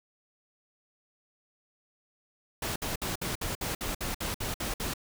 pink noise bursts, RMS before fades -33 dBFS, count 12, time 2.62-4.938 s, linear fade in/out 5 ms, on 140 ms, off 58 ms, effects none

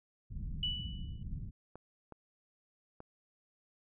pink low-pass noise, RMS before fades -41 dBFS, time 0.3-1.51 s, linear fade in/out 20 ms, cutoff 180 Hz, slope 24 dB/octave
sine tone with exponential decay, 2960 Hz, F#7, in tune, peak -30 dBFS, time 0.63-1.23 s, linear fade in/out 2 ms, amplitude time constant 130 ms
clicks, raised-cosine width 1 ms, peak -34 dBFS, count 3, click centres 1.756 / 2.123 / 3.004 s
effects none

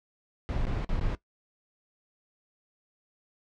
brown noise with dropouts, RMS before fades -29 dBFS, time 0.49-1.15 s, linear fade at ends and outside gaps 0 ms, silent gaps 0.652-0.669 / 0.847-0.891 / 0.996-1.011 s, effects noise-tail reverb RT60 0.1 s tail -17 dB re dry + low-pass 4000 Hz 12 dB/octave

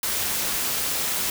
white noise with amplitude modulation, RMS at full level -23 dBFS, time 0.03-1.3 s, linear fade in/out 2 ms, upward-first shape sine, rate 277 Hz, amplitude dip 55%, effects none

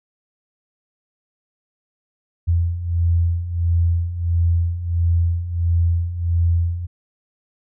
sine beating tone pair, 84.1 / 85.6 Hz, E2 / F2, +35 / -34 cents, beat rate 1.5 Hz, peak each -22 / -17 dBFS, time 2.47-6.87 s, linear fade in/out 20 ms, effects none

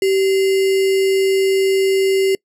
sine tone with sample-and-hold, 386.1 Hz, G4, 26 cents flat, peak -12 dBFS, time 0.02-2.35 s, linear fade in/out 2 ms, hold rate 2450 Hz, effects noise-tail reverb RT60 0.1 s tail -26 dB re dry + low-pass 12000 Hz 12 dB/octave

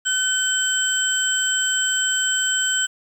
sine tone cluster, 1518 / 3084 / 7690 Hz, F#6 / G7 / B8, +44 / -29 / -47 cents, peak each -22 dBFS, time 0.05-2.87 s, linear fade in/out 20 ms, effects tanh soft clip ceiling -11 dBFS + 8-bit

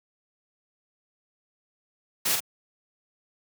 white noise with echo, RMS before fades -25 dBFS, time 2.25-2.36 s, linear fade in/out 10 ms, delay 44 ms, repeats 1, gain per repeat -4 dB, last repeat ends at 2.404 s, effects high-pass 150 Hz 12 dB/octave

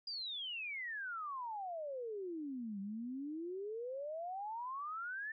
sine exponential two-way sweep, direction down then up, 4900 to 192.8 to 1798 Hz, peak -40 dBFS, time 0.07-5.32 s, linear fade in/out 5 ms, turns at 2.8 s, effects none

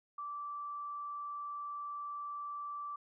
sine tone, 1165 Hz, D6, 14 cents flat, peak -39 dBFS, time 0.18-2.96 s, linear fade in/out 5 ms, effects none

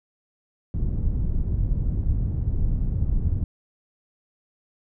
pink low-pass noise, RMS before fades -23 dBFS, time 0.74-3.44 s, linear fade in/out 2 ms, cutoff 120 Hz, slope 12 dB/octave, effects none

